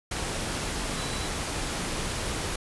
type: tone in noise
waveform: sine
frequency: 3959 Hz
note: B7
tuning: 3 cents sharp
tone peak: -41 dBFS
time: 0.97-1.28 s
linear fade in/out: 5 ms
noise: pink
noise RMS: -31 dBFS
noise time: 0.11-2.56 s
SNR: -13 dB
effects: resampled to 24000 Hz